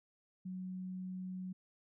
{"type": "tone", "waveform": "sine", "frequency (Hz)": 185, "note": "F#3", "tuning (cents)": 0, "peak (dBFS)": -40, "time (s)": [0.45, 1.53], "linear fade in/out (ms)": 10, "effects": []}